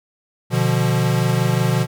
square chord, B diminished, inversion none, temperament equal with one note detuned, 123.47 / 148.54 / 174.61 Hz, B2 / D3 / F3, 0 / +20 / 0 cents, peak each -19 / -22 / -22 dBFS, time 0.5-1.87 s, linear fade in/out 50 ms, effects none

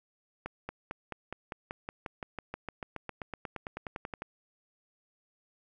accelerating click train, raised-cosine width 0.5 ms, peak -22 dBFS, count 27, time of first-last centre 0.46-4.221 s, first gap 230 ms, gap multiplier 0.96, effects none

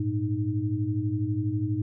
sine tone cluster, 102.5 / 114.7 / 308.7 Hz, G#2 / A#2 / D#4, -22 / -28 / -14 cents, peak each -29 dBFS, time 0-1.82 s, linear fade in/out 5 ms, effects none

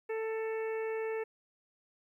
harmonic tone, 443.2 Hz, A4, 13 cents sharp, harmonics 1 / 2 / 3 / 4 / 5 / 6, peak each -33 / -45 / -51 / -47 / -48 / -52 dBFS, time 0.09-1.24 s, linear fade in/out 10 ms, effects 12-bit

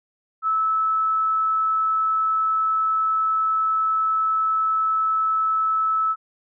sine tone, 1305 Hz, E6, 18 cents flat, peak -18 dBFS, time 0.42-6.16 s, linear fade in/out 50 ms, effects none

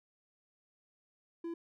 triangle tone, 336.2 Hz, E4, 34 cents sharp, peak -35 dBFS, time 1.44-1.54 s, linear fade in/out 5 ms, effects none

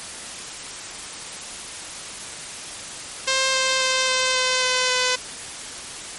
5% pulse tone with pitch steps, 528 / 524.1 / 520.1 / 516.2 / 512.4 / 508.5 / 504.7 Hz, C5 / C5 / C5 / C5 / C5 / C5 / B4, +16 / +3 / -10 / -23 / -36 / -50 / +38 cents, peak -7 dBFS, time 3.27-5.16 s, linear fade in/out 10 ms, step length 270 ms, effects white hiss -34 dBFS RMS until 6.18 s + MP3 48 kbps

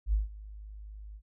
sine tone with ADSR envelope, 52 Hz, G#1, 3 cents sharp, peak -22 dBFS, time 0.06-1.22 s, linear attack 70 ms, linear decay 150 ms, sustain -20 dB, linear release 64 ms, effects none

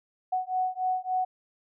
sine beating tone pair, 740 / 743.5 Hz, F#5 / F#5, 0 / +8 cents, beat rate 3.5 Hz, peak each -29 dBFS, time 0.32-1.25 s, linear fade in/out 10 ms, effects none

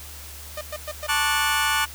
sawtooth tone bursts, 607 Hz, D#5, 43 cents flat, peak -25 dBFS, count 4, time 0.57-1.068 s, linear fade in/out 5 ms, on 42 ms, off 110 ms
25% pulse chord, D major seventh, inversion second, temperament just, 881 / 1101.2 / 1174.7 / 1468.3 Hz, A5 / C#6 / D6 / F#6, +2 / -12 / 0 / -14 cents, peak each -22 / -26 / -23 / -20 dBFS, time 1.08-1.86 s, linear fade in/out 20 ms
effects added 73 Hz sine -41 dBFS peak until 1.94 s + white hiss -41 dBFS RMS until 1.94 s

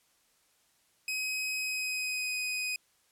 sawtooth tone with pitch glide, 2532 to 2501 Hz, D#7 to D#7, +30 to +8 cents, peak -28 dBFS, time 1.08-2.76 s, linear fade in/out 2 ms, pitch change -22 cents, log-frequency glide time 1.58-2.37 s, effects white hiss -69 dBFS RMS until 3.11 s + low-pass 12000 Hz 12 dB/octave

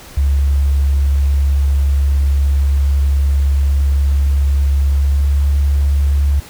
sine tone with pitch glide, 69.7 to 70.67 Hz, C#2 to C#2, +10 to +34 cents, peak -10 dBFS, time 0.17-6.4 s, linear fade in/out 5 ms, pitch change +24 cents, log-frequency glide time 4.93-5.4 s, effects pink hiss -37 dBFS RMS until 6.49 s

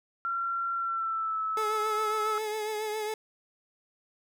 sine tone with pitch glide, 1367 to 1303.8 Hz, F6 to E6, -37 to -19 cents, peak -28 dBFS, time 0.25-2.38 s, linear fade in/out 0 ms, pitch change -82 cents, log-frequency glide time 0.75-1.42 s
30% pulse tone with vibrato, 428.7 Hz, A4, 45 cents flat, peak -28 dBFS, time 1.57-3.14 s, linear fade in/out 2 ms, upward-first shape triangle, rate 7.3 Hz, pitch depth 44 cents each way
effects none

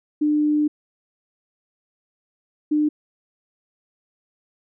sine tone pair in turn, 299.5 / 300.8 Hz, D4 / D4, +34 / +42 cents, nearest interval unison, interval 8 cents, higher second, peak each -16 dBFS, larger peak neither, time 0.21-0.68 / 2.71-2.89 s, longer first, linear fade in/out 10 ms, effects none

